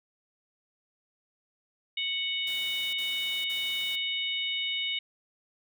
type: harmonic tone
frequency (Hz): 740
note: F#5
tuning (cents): 0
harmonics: 3 / 4 / 5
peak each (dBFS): -34 / -32 / -33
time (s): 1.97-4.99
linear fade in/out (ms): 5
type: noise bursts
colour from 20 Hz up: white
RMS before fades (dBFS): -46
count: 3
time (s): 2.47-3.956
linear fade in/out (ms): 2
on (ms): 460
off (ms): 53
effects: none